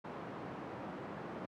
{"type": "band-pass noise", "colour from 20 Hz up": "pink", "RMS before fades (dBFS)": -45, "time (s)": [0.04, 1.46], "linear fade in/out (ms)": 10, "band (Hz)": [160, 1200], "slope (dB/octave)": 12, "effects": ["high-pass 80 Hz 12 dB/octave"]}